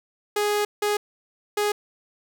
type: tone bursts at uneven times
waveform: sawtooth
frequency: 415.3 Hz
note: G#4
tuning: in tune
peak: -17 dBFS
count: 3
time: 0.36-0.65 / 0.82-0.97 / 1.57-1.72 s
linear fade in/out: 5 ms
effects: none